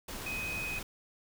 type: tone in noise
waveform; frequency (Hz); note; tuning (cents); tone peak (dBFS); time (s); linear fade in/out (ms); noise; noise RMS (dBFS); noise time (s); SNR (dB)
sine; 2512; D#7; +16; -35; 0.26-0.79; 5; pink; -41; 0.08-0.83; +3
effects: none